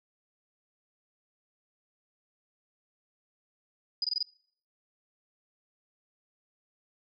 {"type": "tone bursts", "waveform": "sine", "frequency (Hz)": 4941, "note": "D#8", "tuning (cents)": -13, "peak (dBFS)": -26, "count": 5, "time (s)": [4.02, 4.228], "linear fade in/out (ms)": 2, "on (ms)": 24, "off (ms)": 22, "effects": ["noise-tail reverb RT60 0.5 s tail -21 dB re dry"]}